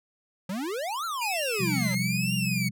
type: exponential two-way sweep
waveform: square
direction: up then down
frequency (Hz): 174.61 to 1400 to 174.61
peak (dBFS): -30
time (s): 0.49-1.95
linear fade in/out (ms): 5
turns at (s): 1.05
type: tone with vibrato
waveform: sawtooth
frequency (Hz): 2395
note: D7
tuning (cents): +33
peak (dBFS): -26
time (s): 1.21-2.69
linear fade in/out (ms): 10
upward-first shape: triangle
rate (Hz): 1.1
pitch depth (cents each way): 290
type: chord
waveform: sine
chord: C suspended fourth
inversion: none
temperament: equal with one note detuned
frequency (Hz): 128.12 / 174.61 / 196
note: C3 / F3 / G3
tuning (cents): -36 / 0 / 0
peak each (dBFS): -30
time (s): 1.59-2.71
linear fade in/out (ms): 20
effects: none